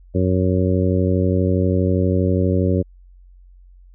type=harmonic tone; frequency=92.4 Hz; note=F#2; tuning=2 cents flat; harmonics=1 / 2 / 3 / 4 / 5 / 6; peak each=-18 / -21 / -23 / -24 / -25 / -26 dBFS; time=0.14-2.83 s; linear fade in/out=20 ms; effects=added 45 Hz sine -43 dBFS peak until 3.94 s